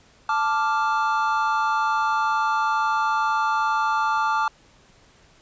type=chord; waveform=triangle; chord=D minor; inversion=second; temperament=equal; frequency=880 / 1174.7 / 1396.9 Hz; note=A5 / D6 / F6; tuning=0 / 0 / 0 cents; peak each=-21 / -22 / -24 dBFS; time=0.29-4.48 s; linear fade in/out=2 ms; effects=pink hiss -55 dBFS RMS until 5.41 s + resampled to 16000 Hz